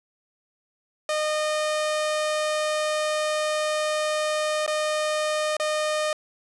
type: tone with dropouts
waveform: sawtooth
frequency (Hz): 612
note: D#5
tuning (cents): -29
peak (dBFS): -19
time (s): 1.09-6.13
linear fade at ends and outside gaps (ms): 2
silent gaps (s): 4.664-4.677 / 5.568-5.598
effects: resampled to 24000 Hz + 8-bit